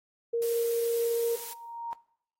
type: tone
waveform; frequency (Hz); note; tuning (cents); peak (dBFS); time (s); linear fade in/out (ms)
sine; 466.2; A#4; 0; -25; 0.33-1.36; 10
type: noise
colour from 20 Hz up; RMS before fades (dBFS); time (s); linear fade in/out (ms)
blue; -39; 0.42-1.53; 0
type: tone with exponential growth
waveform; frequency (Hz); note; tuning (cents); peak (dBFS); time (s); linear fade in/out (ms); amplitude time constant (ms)
sine; 932.3; A#5; 0; -31; 0.78-1.93; 0; 250
effects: noise-tail reverb RT60 0.7 s tail -20 dB re dry + AAC 48 kbps